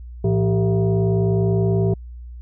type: tone with frequency modulation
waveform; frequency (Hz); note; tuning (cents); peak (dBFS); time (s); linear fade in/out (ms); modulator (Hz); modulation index
sine; 110; A2; 0; -15; 0.24-1.94; 5; 279; 1.2
effects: added 60 Hz sine -33 dBFS peak until 2.41 s